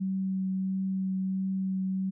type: tone with vibrato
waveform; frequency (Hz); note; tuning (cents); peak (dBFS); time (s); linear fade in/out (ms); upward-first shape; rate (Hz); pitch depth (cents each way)
sine; 190; F#3; +46; -27; 0-2.11; 20; triangle; 1.5; 11
effects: none